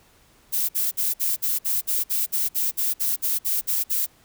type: noise bursts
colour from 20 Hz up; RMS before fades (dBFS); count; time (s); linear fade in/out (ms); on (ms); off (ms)
violet; -23; 16; 0.52-4.065; 20; 170; 55
effects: pink hiss -57 dBFS RMS until 4.24 s